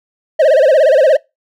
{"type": "tone with vibrato", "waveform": "triangle", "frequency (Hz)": 576, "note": "D5", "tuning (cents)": -34, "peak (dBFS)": -4, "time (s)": [0.39, 1.17], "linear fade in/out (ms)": 10, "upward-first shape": "sine", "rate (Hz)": 17, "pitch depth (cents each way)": 200, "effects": ["noise-tail reverb RT60 0.2 s tail -22 dB re dry"]}